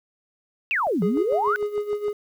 sine exponential two-way sweep, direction down then up, 2817 to 164.9 to 1540 Hz, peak -20 dBFS, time 0.71-1.56 s, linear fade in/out 0 ms, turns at 1.03 s
click train, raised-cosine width 1 ms, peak -27 dBFS, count 9, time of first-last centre 0.87-2.082 s, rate 6.6 Hz
triangle tone with tremolo, 415.3 Hz, G#4, in tune, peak -19 dBFS, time 1.02-2.13 s, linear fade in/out 2 ms, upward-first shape sine, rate 6.9 Hz, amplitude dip 75%
effects 9-bit

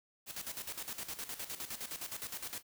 white noise with tremolo, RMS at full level -41 dBFS, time 0.26-2.63 s, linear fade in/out 50 ms, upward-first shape square, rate 9.7 Hz, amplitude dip 70%, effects none

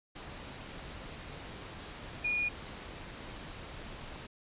sine tone in noise, 2445 Hz, D#7, 31 cents flat, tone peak -29 dBFS, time 2.24-2.49 s, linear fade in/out 10 ms, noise pink, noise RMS -45 dBFS, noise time 0.15-4.27 s, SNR +13 dB, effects resampled to 8000 Hz

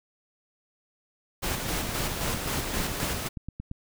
pink noise with tremolo, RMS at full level -29 dBFS, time 1.42-3.29 s, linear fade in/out 20 ms, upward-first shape square, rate 3.8 Hz, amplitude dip 35%
click train, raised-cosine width 5 ms, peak -23 dBFS, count 20, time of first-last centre 1.55-3.714 s, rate 8.78 Hz
effects none

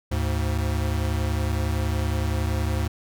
square tone pair together, 74.3 / 105.08 Hz, D2 / G#2, +21 / +21 cents, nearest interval tritone, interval 600 cents, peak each -25 / -27 dBFS, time 0.11-2.88 s, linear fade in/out 10 ms, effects none

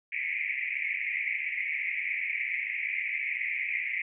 white band-pass noise, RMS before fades -32 dBFS, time 0.12-4.02 s, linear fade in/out 5 ms, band 2000 to 2400 Hz, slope 96 dB/octave, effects none

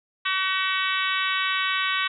harmonic tone with a mistuned harmonic, 379 Hz, F#4, 42 cents sharp, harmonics 3 / 4 / 5 / 6 / 7 / 8 / 9 / 10, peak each -28 / -29 / -30 / -31 / -31 / -32 / -33 / -33 dBFS, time 0.25-2.08 s, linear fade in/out 10 ms, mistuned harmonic 6, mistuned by -17 cents, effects none

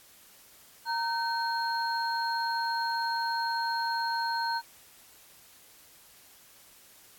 sine tone cluster, 925 / 1532 / 4249 Hz, A#5 / G6 / C8, -14 / -40 / +26 cents, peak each -29 / -34 / -36 dBFS, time 0.85-4.62 s, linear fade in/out 50 ms, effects white hiss -56 dBFS RMS until 7.18 s + AAC 64 kbps

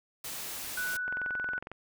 white noise, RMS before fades -39 dBFS, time 0.24-0.97 s, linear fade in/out 5 ms
sine tone, 1483 Hz, F#6, 4 cents sharp, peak -31 dBFS, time 0.77-1.59 s, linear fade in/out 5 ms
click train, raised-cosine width 0.5 ms, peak -26 dBFS, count 15, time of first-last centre 1.08-1.716 s, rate 22 Hz
effects none

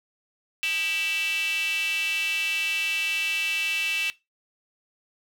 square tone with high-pass filter, 177.4 Hz, F3, 27 cents sharp, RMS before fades -26 dBFS, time 0.63-4.1 s, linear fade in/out 0 ms, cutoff 2700 Hz, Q 9.9, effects noise-tail reverb RT60 0.2 s tail -19 dB re dry

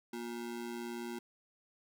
square ring-modulated tone, 295.9 Hz, D4, 13 cents sharp, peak -37 dBFS, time 0.13-1.19 s, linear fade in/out 5 ms, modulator 59.2 Hz, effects none

